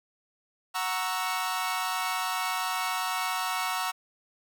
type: chord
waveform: sawtooth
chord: F# dominant seventh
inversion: none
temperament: equal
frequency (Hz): 740 / 932.3 / 1108.7 / 1318.5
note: F#5 / A#5 / C#6 / E6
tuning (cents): 0 / 0 / 0 / 0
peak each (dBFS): -30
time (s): 0.74-3.92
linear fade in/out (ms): 20
effects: none